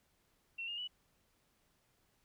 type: tone with pitch steps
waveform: sine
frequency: 2717 / 2832 / 2953 Hz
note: F7 / F7 / F#7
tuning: -48 / +23 / -4 cents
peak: -39 dBFS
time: 0.58-0.877 s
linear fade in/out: 10 ms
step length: 99 ms
effects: pink hiss -75 dBFS RMS until 2.24 s